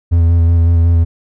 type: tone with vibrato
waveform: triangle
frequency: 84.2 Hz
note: E2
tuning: 37 cents sharp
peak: -5 dBFS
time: 0.11-1.05 s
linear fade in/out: 20 ms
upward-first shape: square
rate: 5.4 Hz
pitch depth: 18 cents each way
effects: none